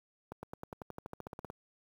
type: accelerating click train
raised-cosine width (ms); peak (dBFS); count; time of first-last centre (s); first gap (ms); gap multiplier
1; -28; 16; 0.32-1.501; 110; 0.95
effects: high-pass 60 Hz 12 dB/octave + 9-bit